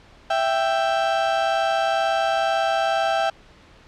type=tone pair together; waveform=35% pulse; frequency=661.9 / 784 Hz; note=E5 / G5; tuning=+7 / 0 cents; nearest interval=minor third; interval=293 cents; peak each=-20 dBFS; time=0.3-3.3 s; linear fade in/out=5 ms; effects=pink hiss -50 dBFS RMS until 3.87 s + low-pass 4000 Hz 12 dB/octave